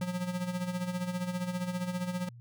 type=tone with tremolo; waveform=square; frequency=180 Hz; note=F#3; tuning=47 cents flat; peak=-30 dBFS; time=0.01-2.29 s; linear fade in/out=5 ms; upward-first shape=sine; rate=15 Hz; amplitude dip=65%; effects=added 119 Hz sine -47 dBFS peak until 2.4 s